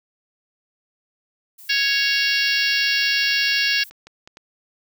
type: noise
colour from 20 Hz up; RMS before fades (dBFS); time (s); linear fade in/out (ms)
violet; -43; 1.58-3.9; 10
type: harmonic tone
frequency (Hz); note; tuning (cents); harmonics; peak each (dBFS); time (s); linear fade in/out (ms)
554.4; C#5; 0; 3 / 4 / 5 / 6 / 7 / 8 / 9 / 10; -23 / -26 / -23 / -28 / -30 / -25 / -28 / -27; 1.69-3.84; 10
type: clicks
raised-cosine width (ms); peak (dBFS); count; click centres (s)
0.2; -25; 10; 3.025 / 3.235 / 3.31 / 3.483 / 3.518 / 3.807 / 3.91 / 4.07 / 4.275 / 4.371
effects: none